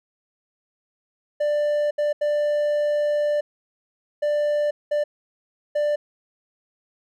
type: tone bursts at uneven times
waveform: triangle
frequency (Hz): 591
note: D5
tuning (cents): +11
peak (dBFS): -17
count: 6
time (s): 1.4-1.91 / 1.98-2.13 / 2.21-3.41 / 4.22-4.71 / 4.91-5.04 / 5.75-5.96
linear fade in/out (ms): 10
effects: none